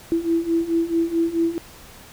sine beating tone pair, 330 / 334.6 Hz, E4 / E4, +2 / +26 cents, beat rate 4.6 Hz, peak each -23 / -20 dBFS, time 0.12-1.58 s, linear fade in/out 0 ms, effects pink hiss -44 dBFS RMS until 2.12 s

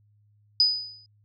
sine tone with exponential decay, 4978 Hz, D#8, in tune, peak -14 dBFS, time 0.6-1.06 s, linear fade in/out 1 ms, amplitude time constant 100 ms, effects added 104 Hz sine -59 dBFS peak until 1.24 s

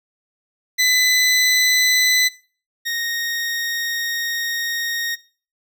20% pulse tone pair in turn, 2006 / 1862.1 Hz, B6 / A#6, +26 / -2 cents, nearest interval minor second, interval 128 cents, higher first, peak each -9 / -16 dBFS, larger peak first, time 0.78-2.29 / 2.85-5.16 s, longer second, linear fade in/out 20 ms, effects noise-tail reverb RT60 0.4 s tail -20 dB re dry

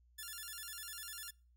5% pulse tone with vibrato, 1556 Hz, G6, 13 cents flat, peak -34 dBFS, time 0.18-1.31 s, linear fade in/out 10 ms, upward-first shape square, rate 10 Hz, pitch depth 190 cents each way, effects noise-tail reverb RT60 0.4 s tail -26 dB re dry + added 60 Hz sine -65 dBFS peak until 1.56 s

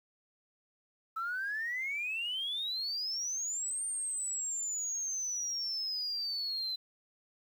sine exponential two-way sweep, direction up then down, 1303 to 8870 to 4029 Hz, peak -32 dBFS, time 1.16-6.76 s, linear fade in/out 10 ms, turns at 3.84 s, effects tanh soft clip ceiling -29 dBFS + 10-bit

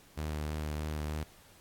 sawtooth tone with vibrato, 76.1 Hz, D#2, 38 cents flat, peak -30 dBFS, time 0.17-1.24 s, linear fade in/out 10 ms, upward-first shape sine, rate 3.2 Hz, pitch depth 19 cents each way, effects pink hiss -59 dBFS RMS until 1.6 s + AAC 64 kbps

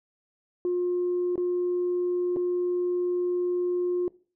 sine tone with dropouts, 356.2 Hz, F4, 34 cents sharp, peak -22 dBFS, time 0.65-4.08 s, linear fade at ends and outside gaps 1 ms, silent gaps 1.357-1.378 / 2.362-2.368 s, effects noise-tail reverb RT60 0.4 s tail -22 dB re dry + tanh soft clip ceiling -20 dBFS

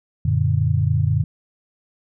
sine chord, Gb augmented, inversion none, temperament equal, 92.5 / 116.54 / 146.83 Hz, Gb2 / Bb2 / D3, 0 / 0 / 0 cents, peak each -20 dBFS, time 0.25-1.24 s, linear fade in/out 5 ms, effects none

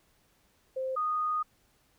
sine tone pair in turn, 523.3 / 1236.7 Hz, C5 / D#6, 0 / -11 cents, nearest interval octave + minor third, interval 1489 cents, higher second, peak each -30 / -27 dBFS, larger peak second, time 0.76-0.96 / 0.96-1.43 s, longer second, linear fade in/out 10 ms, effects pink hiss -68 dBFS RMS until 1.98 s

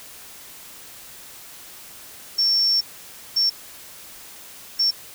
sine tone bursts at uneven times, 5450 Hz, F8, 43 cents flat, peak -16 dBFS, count 3, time 2.38-2.81 / 3.36-3.5 / 4.79-4.91 s, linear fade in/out 10 ms, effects white hiss -42 dBFS RMS until 5.14 s

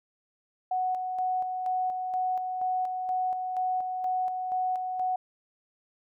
sine tone with tremolo, 740 Hz, F#5, in tune, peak -25 dBFS, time 0.71-5.16 s, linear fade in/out 5 ms, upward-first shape square, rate 2.1 Hz, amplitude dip 40%, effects none

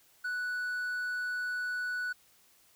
triangle tone, 1480 Hz, F#6, in tune, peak -30 dBFS, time 0.24-2.13 s, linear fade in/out 10 ms, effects white hiss -64 dBFS RMS until 2.75 s

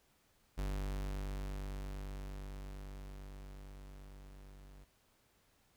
45% pulse tone with level ramp, 48.77 Hz, G1, 8 cents flat, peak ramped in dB -35 to -54 dBFS, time 0.57-4.85 s, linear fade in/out 20 ms, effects pink hiss -72 dBFS RMS until 5.76 s

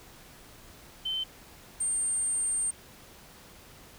sine tone pair in turn, 3083 / 8720 Hz, G7 / C#9, -29 / -29 cents, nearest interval octave + tritone, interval 1800 cents, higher second, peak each -28 / -25 dBFS, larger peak second, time 1.05-1.24 / 1.8-2.71 s, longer second, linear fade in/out 10 ms, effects tanh soft clip ceiling -23 dBFS + pink hiss -52 dBFS RMS until 3.98 s

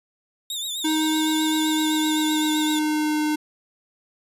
sawtooth tone with vibrato, 3648 Hz, A#7, 38 cents flat, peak -24 dBFS, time 0.5-2.79 s, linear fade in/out 2 ms, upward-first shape triangle, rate 7.8 Hz, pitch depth 100 cents each way
square tone with pitch glide, 312.5 to 303.8 Hz, D#4 to D#4, +8 to -41 cents, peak -21 dBFS, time 0.84-3.36 s, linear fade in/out 10 ms, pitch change -49 cents, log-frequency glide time 1.51-3.23 s
effects resampled to 32000 Hz

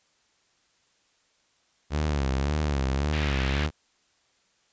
sawtooth tone with vibrato, 71 Hz, C#2, 42 cents sharp, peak -20 dBFS, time 1.9-3.71 s, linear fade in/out 50 ms, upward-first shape sine, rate 1.8 Hz, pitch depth 130 cents each way
pink band-pass noise, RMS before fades -35 dBFS, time 3.13-3.66 s, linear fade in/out 2 ms, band 1500 to 3400 Hz, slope 24 dB/octave
effects white hiss -67 dBFS RMS until 4.72 s + resampled to 16000 Hz

